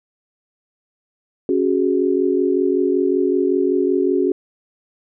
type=chord; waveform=sine; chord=C# suspended fourth; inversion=none; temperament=equal; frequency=277.2 / 370 / 415.3 Hz; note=C#4 / F#4 / G#4; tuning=0 / 0 / 0 cents; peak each=-20 / -17 / -21 dBFS; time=1.49-4.32 s; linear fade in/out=2 ms; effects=none